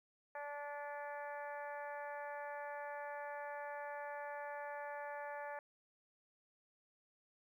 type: harmonic tone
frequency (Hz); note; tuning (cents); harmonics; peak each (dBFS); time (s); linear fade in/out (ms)
290; D4; -22; 2 / 3 / 4 / 5 / 6 / 7 / 8; -47 / -47 / -56 / -55 / -51 / -61 / -62; 0.35-5.59; 2
effects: 13-bit